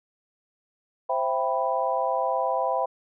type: chord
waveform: sine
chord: C major seventh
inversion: none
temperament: equal with one note detuned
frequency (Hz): 523.3 / 665 / 784 / 987.8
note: C5 / E5 / G5 / B5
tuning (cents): 0 / +15 / 0 / 0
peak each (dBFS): -28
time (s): 1.09-2.86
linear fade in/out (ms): 10
effects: none